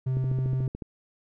triangle tone, 130 Hz, C3, 11 cents flat, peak -22 dBFS, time 0.06-0.68 s, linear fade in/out 10 ms
click train, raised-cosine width 3 ms, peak -22 dBFS, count 10, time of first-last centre 0.17-0.822 s, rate 13.8 Hz
effects none

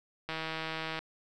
click train, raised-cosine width 0.3 ms, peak -20 dBFS, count 113, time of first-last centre 0.29-0.99 s, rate 160 Hz, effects none

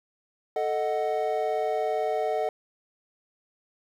triangle chord, D# diminished, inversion second, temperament equal, 440 / 622.3 / 740 Hz, A4 / D#5 / F#5, 0 / 0 / 0 cents, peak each -27 dBFS, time 0.56-2.49 s, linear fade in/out 2 ms, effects 10-bit

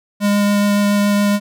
square tone with vibrato, 204.1 Hz, G#3, 30 cents flat, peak -13 dBFS, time 0.2-1.4 s, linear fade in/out 50 ms, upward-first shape triangle, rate 7.1 Hz, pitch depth 9 cents each way, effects none

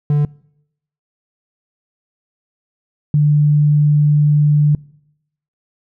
triangle / sine tone pair in turn, 146.83 / 148.19 Hz, D3 / D3, 0 / +16 cents, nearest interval unison, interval 16 cents, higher second, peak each -9 dBFS, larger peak neither, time 0.1-0.25 / 3.14-4.75 s, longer second, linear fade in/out 2 ms, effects noise-tail reverb RT60 0.8 s tail -24 dB re dry

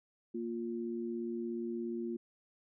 sine tone pair together, 233.1 / 350.1 Hz, A#3 / F4, 0 / +4 cents, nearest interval perfect fifth, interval 704 cents, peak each -38 / -38 dBFS, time 0.34-2.17 s, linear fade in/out 10 ms, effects none

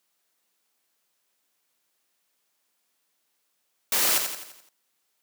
white noise with echo, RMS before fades -23 dBFS, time 3.92-4.18 s, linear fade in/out 2 ms, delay 85 ms, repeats 6, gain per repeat -6 dB, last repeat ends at 4.69 s, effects white hiss -74 dBFS RMS until 5.22 s + high-pass 200 Hz 12 dB/octave

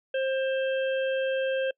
harmonic tone, 530 Hz, C5, 22 cents sharp, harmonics 1 / 3 / 5 / 6, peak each -25 / -35 / -39 / -41 dBFS, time 0.14-1.71 s, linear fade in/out 5 ms, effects noise-tail reverb RT60 0.1 s tail -26 dB re dry

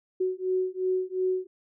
sine beating tone pair, 370 / 372.8 Hz, F#4 / F#4, 0 / +13 cents, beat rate 2.8 Hz, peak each -28 dBFS, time 0.2-1.47 s, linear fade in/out 10 ms, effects none

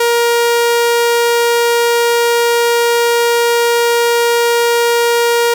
sawtooth tone, 471.6 Hz, A#4, 20 cents sharp, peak -6 dBFS, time 0-5.54 s, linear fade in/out 5 ms, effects none

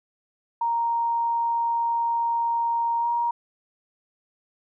sine tone with pitch glide, 932.3 to 943.7 Hz, A#5 to A#5, 0 to +21 cents, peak -21 dBFS, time 0.61-3.31 s, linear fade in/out 5 ms, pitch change +21 cents, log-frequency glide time 2.99-3.08 s, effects none

